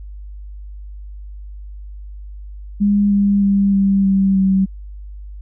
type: tone with pitch steps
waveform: sine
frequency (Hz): 203.5 / 201 / 198.62 / 196.23 / 193.86 / 191.52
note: G#3 / G3 / G3 / G3 / G3 / G3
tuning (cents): -35 / +44 / +23 / +2 / -19 / -40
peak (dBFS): -11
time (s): 2.8-4.66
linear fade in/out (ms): 20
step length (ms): 310
effects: added 50 Hz sine -30 dBFS peak until 5.41 s